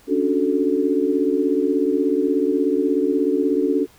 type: chord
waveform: sine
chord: D major seventh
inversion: third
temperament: equal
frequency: 277.2 / 293.7 / 370 / 440 Hz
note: C#4 / D4 / F#4 / A4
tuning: 0 / 0 / 0 / 0 cents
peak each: -22 dBFS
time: 0.07-3.87 s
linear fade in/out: 50 ms
effects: pink hiss -52 dBFS RMS until 3.98 s